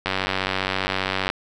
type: click train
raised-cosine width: 0.3 ms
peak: -6 dBFS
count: 119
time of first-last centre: 0.06-1.301 s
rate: 95.1 Hz
effects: none